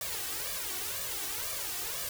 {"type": "noise with flanger", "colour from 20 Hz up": "white", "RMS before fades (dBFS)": -36, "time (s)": [0.01, 2.09], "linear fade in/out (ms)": 2, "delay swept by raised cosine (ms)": [1.7, 2.67], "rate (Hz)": 2, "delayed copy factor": 0.95, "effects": []}